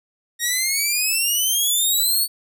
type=exponential sweep; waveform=10% pulse; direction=up; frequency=1864.7 to 4483 Hz; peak=-10 dBFS; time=0.39-2.28 s; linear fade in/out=50 ms; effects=none